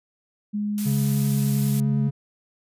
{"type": "tone with pitch glide", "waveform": "sine", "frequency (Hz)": [207.7, 212.3], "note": ["G#3", "G#3"], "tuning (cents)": [0, 38], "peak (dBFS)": -23, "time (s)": [0.53, 2.09], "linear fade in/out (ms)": 20, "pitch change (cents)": 38, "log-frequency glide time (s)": [1.65, 1.92]}
{"type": "noise", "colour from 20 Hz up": "blue", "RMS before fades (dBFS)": -33, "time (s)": [0.78, 1.8], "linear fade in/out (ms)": 0}
{"type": "tone with vibrato", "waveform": "triangle", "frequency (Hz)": 138.59, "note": "C#3", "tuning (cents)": 0, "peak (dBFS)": -19, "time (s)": [0.85, 2.11], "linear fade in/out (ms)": 20, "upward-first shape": "sine", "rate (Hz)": 10, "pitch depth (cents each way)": 16}
{"effects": ["resampled to 32000 Hz"]}